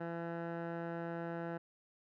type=tone with low-pass filter; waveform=15% pulse; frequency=168.5 Hz; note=E3; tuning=38 cents sharp; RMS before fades=-41 dBFS; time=0-1.58 s; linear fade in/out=10 ms; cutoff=1300 Hz; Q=2; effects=none